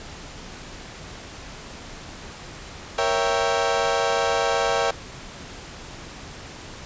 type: chord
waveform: 30% pulse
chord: A# diminished seventh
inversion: none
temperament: equal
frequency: 466.2 / 554.4 / 659.3 / 784 Hz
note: A#4 / C#5 / E5 / G5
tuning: 0 / 0 / 0 / 0 cents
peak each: -23 dBFS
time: 2.98-4.91 s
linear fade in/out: 5 ms
effects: pink hiss -39 dBFS RMS until 6.85 s + resampled to 16000 Hz